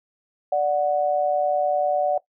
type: tone pair together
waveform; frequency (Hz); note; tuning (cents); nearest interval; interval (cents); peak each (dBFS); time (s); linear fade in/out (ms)
sine; 587.3 / 737.2; D5 / F#5; 0 / -7; major third; 393; -21; 0.52-2.18; 5
effects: noise-tail reverb RT60 0.1 s tail -18 dB re dry